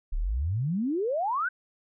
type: exponential sweep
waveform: sine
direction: up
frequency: 30.87 to 1568 Hz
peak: -25 dBFS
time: 0.12-1.49 s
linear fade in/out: 10 ms
effects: none